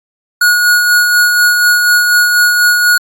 square tone with tremolo, 1450 Hz, F#6, 35 cents flat, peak -6 dBFS, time 0.41-2.98 s, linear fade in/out 5 ms, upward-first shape sine, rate 4.1 Hz, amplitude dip 35%, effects AAC 64 kbps

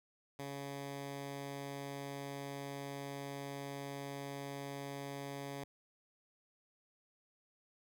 10% pulse tone, 140 Hz, C#3, 18 cents sharp, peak -34 dBFS, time 0.39-5.64 s, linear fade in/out 2 ms, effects none

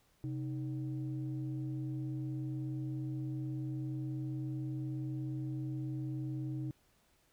sine tone pair together, 130.63 / 311.1 Hz, C3 / D#4, -2 / 0 cents, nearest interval octave + minor third, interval 1502 cents, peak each -36 / -40 dBFS, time 0.24-6.71 s, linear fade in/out 0 ms, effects tanh soft clip ceiling -30 dBFS + pink hiss -71 dBFS RMS until 7.32 s

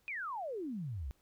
sine exponential sweep, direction down, 2517 to 58.2 Hz, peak -37 dBFS, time 0.08-1.11 s, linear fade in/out 0 ms, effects pink hiss -73 dBFS RMS until 1.21 s

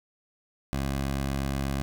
15% pulse tone, 68.3 Hz, C#2, 25 cents flat, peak -21 dBFS, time 0.73-1.82 s, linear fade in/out 0 ms, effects none

